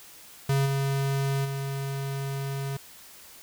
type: tone with level steps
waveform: square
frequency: 137.4 Hz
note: C#3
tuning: 15 cents flat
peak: -22 / -25 / -30 dBFS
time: 0.49-2.77 s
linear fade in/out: 5 ms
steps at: 0.65 / 1.44 s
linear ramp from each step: 20 ms
effects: white hiss -49 dBFS RMS until 3.42 s